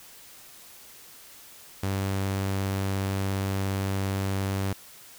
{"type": "tone", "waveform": "sawtooth", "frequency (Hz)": 97.2, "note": "G2", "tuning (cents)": -14, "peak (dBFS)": -22, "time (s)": [1.83, 4.73], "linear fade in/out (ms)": 5, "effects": ["white hiss -49 dBFS RMS until 5.18 s"]}